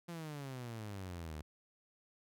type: exponential sweep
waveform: sawtooth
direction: down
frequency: 174.61 to 73.42 Hz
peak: -39 dBFS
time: 0.08-1.42 s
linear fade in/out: 10 ms
effects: none